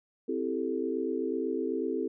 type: chord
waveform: sine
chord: A minor seventh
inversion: first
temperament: equal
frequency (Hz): 261.6 / 329.6 / 392 / 440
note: C4 / E4 / G4 / A4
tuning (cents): 0 / 0 / 0 / 0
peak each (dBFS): -34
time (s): 0.28-2.08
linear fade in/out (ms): 10
effects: none